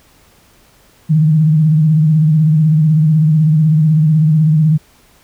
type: tone with vibrato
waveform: sine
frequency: 155.56 Hz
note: D#3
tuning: in tune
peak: -7 dBFS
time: 1.09-4.78 s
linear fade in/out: 20 ms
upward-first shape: sine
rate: 16 Hz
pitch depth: 66 cents each way
effects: pink hiss -49 dBFS RMS until 5.23 s